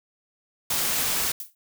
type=noise; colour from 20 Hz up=white; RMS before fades=-25 dBFS; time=0.7-1.32 s; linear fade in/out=5 ms
type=noise with exponential decay; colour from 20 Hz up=violet; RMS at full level=-30 dBFS; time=1.4-1.55 s; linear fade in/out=2 ms; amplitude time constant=31 ms
effects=none